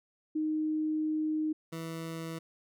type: tone pair in turn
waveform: sine / 20% pulse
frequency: 310 / 163.6 Hz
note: D#4 / E3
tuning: -6 / -13 cents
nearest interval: major seventh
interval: 1107 cents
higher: first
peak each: -28 / -32 dBFS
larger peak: first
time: 0.35-1.53 / 1.72-2.39 s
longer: first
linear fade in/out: 10 ms
effects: none